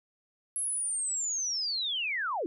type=linear sweep; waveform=sine; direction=down; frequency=11000 to 293.7 Hz; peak=-29 dBFS; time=0.56-2.46 s; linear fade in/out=0 ms; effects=none